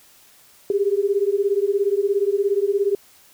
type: beating tone pair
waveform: sine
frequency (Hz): 392.7 / 409.7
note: G4 / G#4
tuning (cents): +3 / -24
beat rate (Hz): 17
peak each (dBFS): -20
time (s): 0.7-2.95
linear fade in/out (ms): 2
effects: white hiss -52 dBFS RMS until 3.33 s